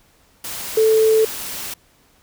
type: tone in noise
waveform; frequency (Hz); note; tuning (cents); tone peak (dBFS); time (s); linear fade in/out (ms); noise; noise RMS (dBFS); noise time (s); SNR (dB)
sine; 440; A4; 0; -11; 0.77-1.25; 5; white; -29; 0.44-1.74; +15
effects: pink hiss -56 dBFS RMS until 2.22 s